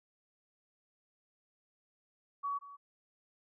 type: tone with echo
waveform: sine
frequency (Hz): 1130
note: C#6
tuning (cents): +33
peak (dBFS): -33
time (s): 2.43-2.59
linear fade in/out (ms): 20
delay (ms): 180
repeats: 1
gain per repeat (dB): -15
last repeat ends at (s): 2.77
effects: none